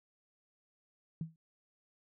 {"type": "tone with exponential decay", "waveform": "sine", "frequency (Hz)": 161.8, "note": "E3", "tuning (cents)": -32, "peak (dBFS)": -32, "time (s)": [1.21, 1.36], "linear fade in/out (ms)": 2, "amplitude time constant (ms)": 32, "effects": []}